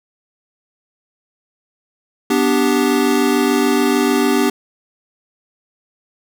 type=chord; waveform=square; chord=G major; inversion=first; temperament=equal; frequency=246.9 / 293.7 / 392 Hz; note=B3 / D4 / G4; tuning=0 / 0 / 0 cents; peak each=-18 dBFS; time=2.3-4.5 s; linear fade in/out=5 ms; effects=none